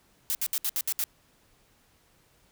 blue noise bursts, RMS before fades -28 dBFS, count 7, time 0.3-1.039 s, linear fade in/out 0 ms, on 49 ms, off 66 ms, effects pink hiss -64 dBFS RMS until 2.51 s

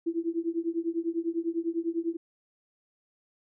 sine tone with tremolo, 333.6 Hz, E4, 21 cents sharp, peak -23 dBFS, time 0.06-2.17 s, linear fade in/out 10 ms, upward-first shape triangle, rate 10 Hz, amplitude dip 100%, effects none

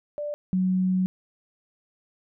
sine tone pair in turn, 589 / 185.52 Hz, D5 / F#3, +5 / +5 cents, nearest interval octave + minor sixth, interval 2000 cents, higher first, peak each -28 / -20 dBFS, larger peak second, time 0.18-0.34 / 0.53-1.06 s, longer second, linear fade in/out 0 ms, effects none

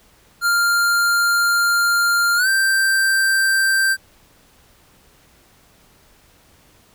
square tone with pitch glide, 1396.9 to 1568 Hz, F6 to G6, 0 to 0 cents, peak -15 dBFS, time 0.41-3.97 s, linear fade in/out 50 ms, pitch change +200 cents, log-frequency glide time 2.36-2.48 s, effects pink hiss -53 dBFS RMS until 6.94 s

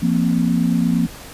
sine chord, F suspended fourth, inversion none, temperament equal with one note detuned, 172.11 / 233.1 / 261.6 Hz, F3 / Bb3 / C4, -25 / 0 / 0 cents, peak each -18 / -18 / -21 dBFS, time 0.02-1.07 s, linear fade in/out 10 ms, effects pink hiss -37 dBFS RMS until 1.33 s + resampled to 32000 Hz

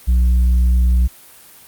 triangle tone with tanh clipping, 61.3 Hz, B1, 12 cents flat, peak -11 dBFS, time 0.07-1.08 s, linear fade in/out 20 ms, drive 8 dB, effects white hiss -43 dBFS RMS until 1.67 s + Opus 32 kbps

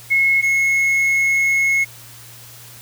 sine / triangle tone pair in turn, 2175 / 2175 Hz, C#7 / C#7, -33 / -33 cents, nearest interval unison, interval 0 cents, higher neither, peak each -12 dBFS, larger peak neither, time 0.1-0.42 / 0.42-1.85 s, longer second, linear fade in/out 20 ms, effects added 118 Hz sine -44 dBFS peak until 2.81 s + white hiss -41 dBFS RMS until 2.81 s

